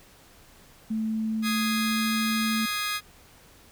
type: tone with pitch glide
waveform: sine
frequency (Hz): 220 to 221.7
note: A3 to A3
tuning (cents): 0 to +13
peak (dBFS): -25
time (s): 0.9-2.66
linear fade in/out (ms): 10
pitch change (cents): +13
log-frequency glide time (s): 1.3-2.05
type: chord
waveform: 20% pulse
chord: Ab major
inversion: second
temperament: just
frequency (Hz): 1245.9 / 1661.2 / 2077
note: Eb6 / Ab6 / C7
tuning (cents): +2 / 0 / -13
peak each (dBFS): -25 / -28 / -29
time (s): 1.42-3.01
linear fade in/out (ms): 50
effects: pink hiss -54 dBFS RMS until 3.71 s